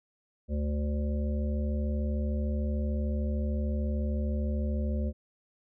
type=harmonic tone; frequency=73.42 Hz; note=D2; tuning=in tune; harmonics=1 / 3 / 5 / 7 / 8; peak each=-28 / -34 / -44 / -42 / -43 dBFS; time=0.48-5.13 s; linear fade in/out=50 ms; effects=none